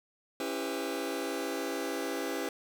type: chord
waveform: sawtooth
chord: C# half-diminished seventh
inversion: none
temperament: just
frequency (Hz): 277.2 / 332.6 / 399.1 / 498.9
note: C#4 / E4 / G4 / B4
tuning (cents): 0 / +16 / +31 / +17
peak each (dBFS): -34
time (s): 0.4-2.49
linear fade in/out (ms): 2
effects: none